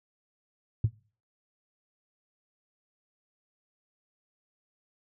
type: tone with exponential decay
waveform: sine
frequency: 110 Hz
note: A2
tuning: in tune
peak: -16 dBFS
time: 0.84-0.92 s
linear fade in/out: 5 ms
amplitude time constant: 16 ms
effects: noise-tail reverb RT60 0.4 s tail -23 dB re dry + tanh soft clip ceiling -16 dBFS